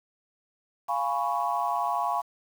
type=chord; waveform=sine; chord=C# dominant seventh; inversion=first; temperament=equal; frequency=698.5 / 830.6 / 987.8 / 1108.7 Hz; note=E#5 / G#5 / B5 / C#6; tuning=0 / 0 / 0 / 0 cents; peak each=-30 dBFS; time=0.88-2.22 s; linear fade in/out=20 ms; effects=tanh soft clip ceiling -14 dBFS + 8-bit